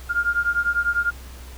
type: beating tone pair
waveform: sine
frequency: 1405 / 1415 Hz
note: F6 / F6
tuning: +10 / +22 cents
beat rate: 10 Hz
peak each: -22 dBFS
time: 0.09-1.11 s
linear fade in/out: 20 ms
effects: added 63 Hz sine -37 dBFS peak until 1.57 s + pink hiss -45 dBFS RMS until 1.57 s